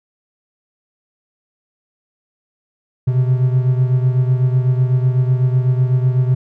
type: beating tone pair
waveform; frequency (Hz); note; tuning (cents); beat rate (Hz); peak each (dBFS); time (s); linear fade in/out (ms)
triangle; 126.2 / 134.2; B2 / C3; +38 / +44; 8; -11 / -17; 3.07-6.35; 10
effects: none